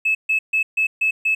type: tone bursts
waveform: triangle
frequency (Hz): 2600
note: E7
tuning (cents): -24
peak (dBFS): -12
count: 6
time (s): 0.05-1.35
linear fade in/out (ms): 10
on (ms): 100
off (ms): 140
effects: tanh soft clip ceiling -13 dBFS + resampled to 32000 Hz